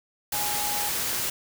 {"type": "tone in noise", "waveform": "sine", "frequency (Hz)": 830.6, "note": "G#5", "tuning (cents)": 0, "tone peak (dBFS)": -32, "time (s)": [0.33, 0.89], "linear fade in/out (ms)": 5, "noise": "white", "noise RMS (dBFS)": -28, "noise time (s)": [0.32, 1.3], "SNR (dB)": -7, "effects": []}